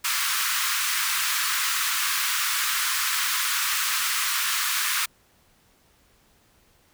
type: high-pass noise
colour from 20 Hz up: pink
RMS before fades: -25 dBFS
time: 0.04-5.06 s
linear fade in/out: 10 ms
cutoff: 1100 Hz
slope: 48 dB/octave
effects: pink hiss -61 dBFS RMS until 6.93 s